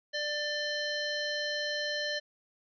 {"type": "harmonic tone with a mistuned harmonic", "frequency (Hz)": 592, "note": "D5", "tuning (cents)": 14, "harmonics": [1, 3, 5, 7, 9, 10], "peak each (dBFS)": [-36, -35, -39, -37, -47, -50], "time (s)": [0.13, 2.2], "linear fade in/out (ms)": 20, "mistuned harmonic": 5, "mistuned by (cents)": 70, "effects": []}